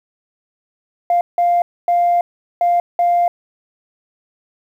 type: tone bursts at uneven times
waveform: sine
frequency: 698.5 Hz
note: F5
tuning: in tune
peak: -10 dBFS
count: 5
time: 1.1-1.21 / 1.38-1.62 / 1.88-2.21 / 2.61-2.8 / 2.99-3.28 s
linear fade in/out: 2 ms
effects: tanh soft clip ceiling -8 dBFS + 8-bit